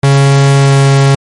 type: tone with pitch glide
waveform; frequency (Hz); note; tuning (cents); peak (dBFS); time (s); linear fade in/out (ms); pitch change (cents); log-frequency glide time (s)
45% pulse; 138.59 to 137.63; C#3 to C#3; 0 to -12; -4; 0.03-1.15; 5; -12; 0.57-0.76
effects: MP3 48 kbps